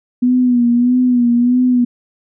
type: tone with vibrato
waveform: sine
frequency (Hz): 244.9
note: B3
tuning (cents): -14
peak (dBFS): -9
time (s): 0.22-1.85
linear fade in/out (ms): 10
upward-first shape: sine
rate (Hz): 1.6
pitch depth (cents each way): 51
effects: none